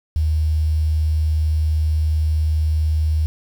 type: tone with quantisation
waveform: sine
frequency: 77.78 Hz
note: D#2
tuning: in tune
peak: -15 dBFS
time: 0.16-3.26 s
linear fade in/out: 0 ms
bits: 7
effects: none